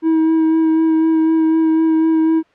triangle tone with vibrato, 320.9 Hz, E4, 46 cents flat, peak -9 dBFS, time 0.02-2.43 s, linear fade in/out 50 ms, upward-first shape sine, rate 4 Hz, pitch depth 14 cents each way, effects white hiss -54 dBFS RMS until 2.54 s + low-pass 2000 Hz 12 dB/octave

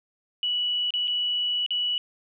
sine tone with dropouts, 2945 Hz, F#7, 9 cents flat, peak -23 dBFS, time 0.43-1.98 s, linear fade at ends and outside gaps 1 ms, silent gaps 0.906-0.938 / 1.074-1.079 / 1.663-1.706 s, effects none

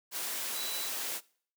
sine tone in noise, 3959 Hz, B7, 3 cents sharp, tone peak -39 dBFS, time 0.53-0.91 s, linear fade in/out 50 ms, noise white, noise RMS -36 dBFS, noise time 0.11-1.21 s, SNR -6 dB, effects noise-tail reverb RT60 0.5 s tail -22 dB re dry + high-pass 300 Hz 12 dB/octave

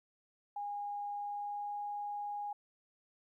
sine tone with pitch glide, 818 to 822.7 Hz, G#5 to G#5, -26 to -17 cents, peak -37 dBFS, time 0.56-2.53 s, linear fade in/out 5 ms, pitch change +9 cents, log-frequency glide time 1.11-1.79 s, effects 13-bit

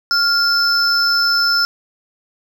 triangle tone pair together, 1396.9 / 5274 Hz, F6 / E8, 0 / 0 cents, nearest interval octave + major seventh, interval 2300 cents, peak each -14 dBFS, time 0.11-1.65 s, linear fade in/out 0 ms, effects none

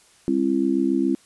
harmonic tone, 67.3 Hz, C2, 49 cents sharp, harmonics 3 / 4 / 5, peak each -26 / -21 / -22 dBFS, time 0.28-1.15 s, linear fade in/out 0 ms, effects white hiss -55 dBFS RMS until 1.25 s + resampled to 24000 Hz

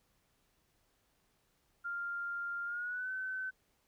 sine tone with pitch glide, 1396.9 to 1523.3 Hz, F6 to F#6, 0 to +50 cents, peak -36 dBFS, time 1.84-3.51 s, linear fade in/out 20 ms, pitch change +150 cents, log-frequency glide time 2.65-3.11 s, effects pink hiss -75 dBFS RMS until 3.87 s

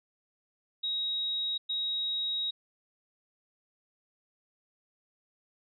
sine tone bursts at uneven times, 3800 Hz, A#7, 33 cents sharp, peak -29 dBFS, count 2, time 0.83-1.58 / 1.69-2.51 s, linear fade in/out 10 ms, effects none

